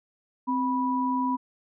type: tone pair together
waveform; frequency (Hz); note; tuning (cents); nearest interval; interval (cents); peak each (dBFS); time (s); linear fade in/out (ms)
sine; 260 / 981.6; C4 / B5; -11 / -11; octave + major seventh; 2300; -26; 0.47-1.37; 20
effects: none